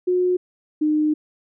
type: tone pair in turn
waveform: sine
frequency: 362.3 / 304.7 Hz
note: F#4 / D#4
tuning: -36 / -36 cents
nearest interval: minor third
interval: 300 cents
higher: first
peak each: -16 dBFS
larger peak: neither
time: 0.07-0.37 / 0.81-1.14 s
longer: second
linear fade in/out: 10 ms
effects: none